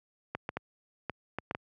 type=clicks; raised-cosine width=0.5 ms; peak=-18 dBFS; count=7; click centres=0.35 / 0.491 / 0.57 / 1.097 / 1.386 / 1.511 / 1.549 s; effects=high-pass 80 Hz 12 dB/octave